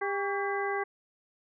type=harmonic tone with a mistuned harmonic; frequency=400 Hz; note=G4; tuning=35 cents sharp; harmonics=1 / 2 / 3 / 4 / 5; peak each=-32 / -34 / -37 / -37 / -37 dBFS; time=0.01-0.84 s; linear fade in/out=10 ms; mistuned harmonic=3; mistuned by=-89 cents; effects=none